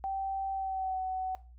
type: tone with pitch glide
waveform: sine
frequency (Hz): 776 to 750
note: G5 to F#5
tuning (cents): -18 to +23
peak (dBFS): -31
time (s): 0.04-1.35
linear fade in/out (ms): 0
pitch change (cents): -59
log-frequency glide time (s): 0.52-1
effects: noise-tail reverb RT60 0.3 s tail -18 dB re dry + added 60 Hz sine -50 dBFS peak until 1.58 s